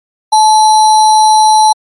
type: tone with sample-and-hold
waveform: sine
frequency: 864 Hz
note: A5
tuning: 32 cents flat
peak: -3 dBFS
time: 0.32-1.73 s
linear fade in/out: 10 ms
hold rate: 4900 Hz
effects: MP3 48 kbps